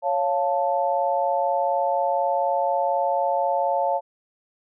sine chord, Db augmented, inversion none, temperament equal, 554.4 / 698.5 / 880 Hz, Db5 / F5 / A5, 0 / 0 / 0 cents, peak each -24 dBFS, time 0.02-4.01 s, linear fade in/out 50 ms, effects none

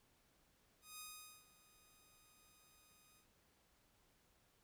5% pulse tone with ADSR envelope, 1244.5 Hz, D#6, in tune, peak -38 dBFS, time 0.81-3.27 s, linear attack 180 ms, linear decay 450 ms, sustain -19 dB, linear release 97 ms, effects pink hiss -75 dBFS RMS until 4.63 s

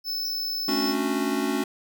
square tone, 5260 Hz, E8, 5 cents flat, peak -27 dBFS, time 0.04-0.95 s, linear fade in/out 50 ms
sine tone with exponential decay, 5670 Hz, F8, 25 cents sharp, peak -34 dBFS, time 0.25-0.4 s, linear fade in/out 2 ms, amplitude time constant 31 ms
square chord, D major seventh, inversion second, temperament just, 220.2 / 275.3 / 293.7 / 367.1 Hz, A3 / C#4 / D4 / F#4, +2 / -12 / 0 / -14 cents, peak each -31 / -28 / -32 / -30 dBFS, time 0.68-1.64 s, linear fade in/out 5 ms
effects none

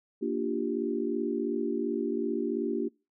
sine chord, G minor seventh, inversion first, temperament equal, 233.1 / 293.7 / 349.2 / 392 Hz, Bb3 / D4 / F4 / G4, 0 / 0 / 0 / 0 cents, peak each -33 dBFS, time 0.21-2.89 s, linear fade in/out 20 ms, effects noise-tail reverb RT60 0.3 s tail -25 dB re dry

